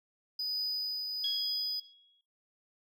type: tone with tremolo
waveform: triangle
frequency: 4976 Hz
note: D#8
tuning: 1 cent flat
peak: -29 dBFS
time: 0.39-1.8 s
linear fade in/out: 5 ms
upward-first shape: triangle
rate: 1.1 Hz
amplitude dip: 40%
type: tone with exponential decay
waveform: sine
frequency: 3322 Hz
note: G#7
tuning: in tune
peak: -29 dBFS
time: 1.24-2.21 s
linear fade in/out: 2 ms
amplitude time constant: 210 ms
effects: noise-tail reverb RT60 0.4 s tail -21 dB re dry + tanh soft clip ceiling -22 dBFS